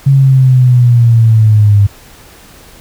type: linear sweep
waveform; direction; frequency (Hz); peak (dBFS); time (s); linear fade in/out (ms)
sine; down; 138.59 to 100; -3; 0.06-1.87; 10
effects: pink hiss -38 dBFS RMS until 2.8 s